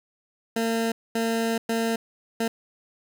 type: tone bursts at uneven times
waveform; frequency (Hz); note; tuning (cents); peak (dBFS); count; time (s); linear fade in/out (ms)
20% pulse; 227.6; A#3; -41; -18; 4; 0.56-0.92 / 1.15-1.58 / 1.69-1.96 / 2.4-2.48; 5
effects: none